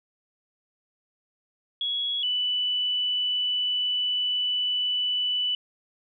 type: tone pair in turn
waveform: sine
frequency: 3345 / 2978 Hz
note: G#7 / F#7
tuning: +12 / +11 cents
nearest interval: major second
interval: 201 cents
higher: first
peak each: -25 / -23 dBFS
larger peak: second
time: 1.81-2.23 / 2.23-5.55 s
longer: second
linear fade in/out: 2 ms
effects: none